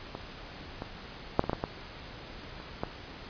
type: clicks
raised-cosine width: 1 ms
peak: -22 / -21 / -7 / -20 / -14 / -15 / -15 / -30 / -16 dBFS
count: 9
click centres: 0.151 / 0.821 / 1.394 / 1.44 / 1.496 / 1.532 / 1.639 / 2.601 / 2.835 s
effects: pink hiss -45 dBFS RMS until 3.29 s + resampled to 11025 Hz